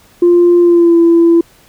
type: tone with pitch glide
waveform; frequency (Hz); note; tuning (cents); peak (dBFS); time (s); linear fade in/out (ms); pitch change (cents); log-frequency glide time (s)
sine; 348.9 to 336.6; F4 to E4; -2 to +36; -3; 0.22-1.41; 5; -62; 0.6-0.97
effects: tanh soft clip ceiling -1 dBFS + pink hiss -46 dBFS RMS until 1.68 s